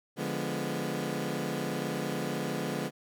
20% pulse chord, D diminished seventh, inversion none, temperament equal with one note detuned, 145.73 / 174.61 / 207.7 / 246.9 Hz, D3 / F3 / Ab3 / Cb4, -13 / 0 / 0 / 0 cents, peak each -32 dBFS, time 0.16-2.91 s, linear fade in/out 50 ms, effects none

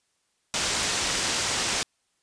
white low-pass noise, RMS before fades -27 dBFS, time 0.54-1.83 s, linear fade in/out 0 ms, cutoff 7700 Hz, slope 24 dB/octave
white noise with exponential decay, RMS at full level -27 dBFS, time 0.83-0.91 s, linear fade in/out 0 ms, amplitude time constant 17 ms
effects white hiss -72 dBFS RMS until 2.22 s + resampled to 22050 Hz

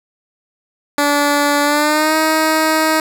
10% pulse tone with pitch glide, 289 to 315.2 Hz, D4 to D#4, -28 to +23 cents, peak -4 dBFS, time 0.98-3 s, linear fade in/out 2 ms, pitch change +151 cents, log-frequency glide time 1.63-2.16 s, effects none

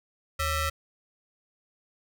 sawtooth ring-modulated tone, 629 Hz, D#5, 19 cents sharp, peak -19 dBFS, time 0.39-0.7 s, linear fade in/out 10 ms, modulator 707 Hz, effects none

